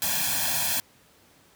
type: noise with comb filter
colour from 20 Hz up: white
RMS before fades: -26 dBFS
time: 0.02-0.8 s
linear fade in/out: 0 ms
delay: 1.2 ms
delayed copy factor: +1
effects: pink hiss -58 dBFS RMS until 1.55 s + high-pass 80 Hz 12 dB/octave